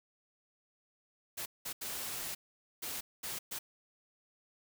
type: noise bursts at uneven times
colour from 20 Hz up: white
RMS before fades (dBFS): -40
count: 6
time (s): 1.37-1.46 / 1.65-1.73 / 1.81-2.35 / 2.82-3.01 / 3.23-3.39 / 3.51-3.59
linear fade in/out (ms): 10
effects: none